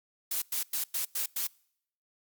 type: noise bursts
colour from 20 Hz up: blue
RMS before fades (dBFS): -31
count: 6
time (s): 0.31-1.47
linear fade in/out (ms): 5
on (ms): 110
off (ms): 100
effects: noise-tail reverb RT60 0.7 s tail -26 dB re dry + Opus 48 kbps